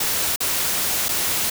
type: noise with dropouts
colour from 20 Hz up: white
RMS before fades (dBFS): -22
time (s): 0-1.5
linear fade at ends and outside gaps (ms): 5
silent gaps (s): 0.361-0.404 / 1.085-1.089
effects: none